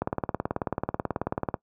click train, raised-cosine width 1 ms, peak -12 dBFS, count 29, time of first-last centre 0.02-1.542 s, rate 18.4 Hz, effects noise-tail reverb RT60 0.1 s tail -22 dB re dry + high-pass 80 Hz 12 dB/octave

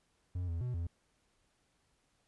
triangle tone with pitch steps, 89.5 / 83.9 / 124 / 84.8 Hz, F2 / E2 / B2 / E2, +43 / +31 / +7 / +50 cents, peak -32 dBFS, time 0.35-0.87 s, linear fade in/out 5 ms, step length 130 ms, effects pink hiss -75 dBFS RMS until 2.27 s + resampled to 24000 Hz

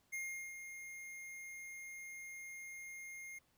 square tone with ADSR envelope, 2129 Hz, C7, 30 cents sharp, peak -40 dBFS, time 0.12-3.39 s, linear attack 18 ms, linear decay 390 ms, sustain -8 dB, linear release 10 ms, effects pink hiss -75 dBFS RMS until 3.57 s

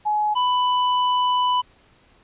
sine / square tone pair in turn, 844 / 994.8 Hz, G#5 / B5, +28 / +12 cents, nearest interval minor third, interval 284 cents, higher second, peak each -18 dBFS, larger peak neither, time 0.05-0.35 / 0.35-1.62 s, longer second, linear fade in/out 20 ms, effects pink hiss -56 dBFS RMS until 2.23 s + resampled to 8000 Hz

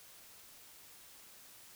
silence, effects white hiss -57 dBFS RMS until 1.75 s

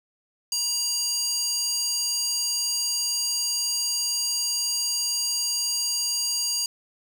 square tone with high-pass filter, 951 Hz, A#5, 34 cents sharp, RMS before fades -26 dBFS, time 0.52-6.66 s, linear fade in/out 2 ms, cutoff 5500 Hz, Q 3.9, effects none

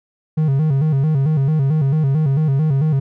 triangle tone with vibrato, 145.8 Hz, D3, 12 cents flat, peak -11 dBFS, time 0.37-3 s, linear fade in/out 10 ms, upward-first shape square, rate 4.5 Hz, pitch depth 120 cents each way, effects none

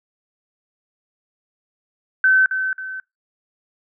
sine tone with echo, 1531 Hz, G6, 41 cents flat, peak -11 dBFS, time 2.24-2.46 s, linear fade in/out 2 ms, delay 270 ms, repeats 2, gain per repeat -8 dB, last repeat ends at 3 s, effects noise-tail reverb RT60 0.2 s tail -25 dB re dry

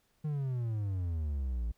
triangle exponential sweep, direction down, 155.56 to 54.7 Hz, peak -29 dBFS, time 0.24-1.72 s, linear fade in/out 10 ms, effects pink hiss -73 dBFS RMS until 1.77 s

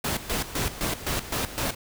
pink noise with tremolo, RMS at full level -27 dBFS, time 0.04-1.75 s, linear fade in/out 5 ms, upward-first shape square, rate 3.9 Hz, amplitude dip 75%, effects none

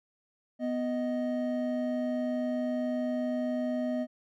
triangle tone pair together, 248.4 / 623.9 Hz, B3 / D#5, +10 / +5 cents, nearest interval octave + major third, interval 1595 cents, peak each -28 / -31 dBFS, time 0.59-4.07 s, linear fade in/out 50 ms, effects none

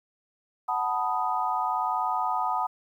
sine chord, B dominant seventh, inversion second, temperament equal with one note detuned, 740 / 880 / 980.9 / 1244.5 Hz, F#5 / A5 / B5 / D#6, 0 / 0 / -12 / 0 cents, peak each -30 dBFS, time 0.68-2.67 s, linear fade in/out 10 ms, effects 10-bit

